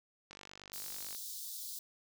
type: click train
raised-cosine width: 0.2 ms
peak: -32 dBFS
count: 42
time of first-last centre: 0.31-1.148 s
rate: 48.9 Hz
type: high-pass noise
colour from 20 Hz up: white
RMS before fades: -44 dBFS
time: 0.73-1.79 s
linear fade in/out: 2 ms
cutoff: 3700 Hz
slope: 48 dB/octave
effects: none